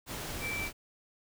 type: tone in noise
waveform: sine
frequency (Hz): 2329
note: D7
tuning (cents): -15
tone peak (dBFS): -34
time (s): 0.4-0.7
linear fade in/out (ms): 50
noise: pink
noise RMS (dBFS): -39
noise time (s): 0.06-0.73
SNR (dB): +2
effects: none